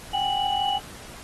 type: tone cluster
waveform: sine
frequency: 768 / 813 / 2945 Hz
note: G5 / G#5 / F#7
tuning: -36 / -37 / -9 cents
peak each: -27 / -25 / -28 dBFS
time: 0.13-0.79 s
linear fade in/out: 10 ms
effects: pink hiss -43 dBFS RMS until 1.23 s + AAC 32 kbps